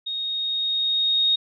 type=tone with level ramp; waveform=sine; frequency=3729 Hz; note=A#7; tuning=in tune; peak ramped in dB=-26 to -16 dBFS; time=0.06-1.36 s; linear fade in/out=10 ms; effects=none